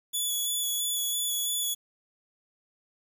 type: tone with vibrato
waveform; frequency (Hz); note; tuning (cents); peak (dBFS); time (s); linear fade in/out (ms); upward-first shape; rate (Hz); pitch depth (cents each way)
10% pulse; 3417; G#7; +49; -20; 0.13-1.75; 20; square; 3; 14
effects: 9-bit